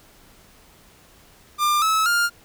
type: tone with pitch steps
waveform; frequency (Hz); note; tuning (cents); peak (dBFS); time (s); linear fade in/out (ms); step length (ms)
45% pulse; 1196 / 1296.7 / 1406; D6 / E6 / F6; +31 / -29 / +11; -17; 1.58-2.3; 50; 240
effects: pink hiss -52 dBFS RMS until 2.44 s